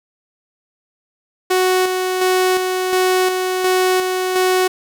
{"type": "tone with tremolo", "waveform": "sawtooth", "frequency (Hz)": 370, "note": "F#4", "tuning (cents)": 0, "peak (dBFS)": -9, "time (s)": [1.5, 4.68], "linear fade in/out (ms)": 10, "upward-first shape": "square", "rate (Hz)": 1.4, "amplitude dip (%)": 40, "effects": ["7-bit"]}